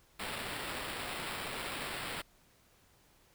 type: noise with sample-and-hold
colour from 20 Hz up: violet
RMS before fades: -40 dBFS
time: 0.19-2.22 s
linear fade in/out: 10 ms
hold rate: 6300 Hz
effects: pink hiss -66 dBFS RMS until 3.34 s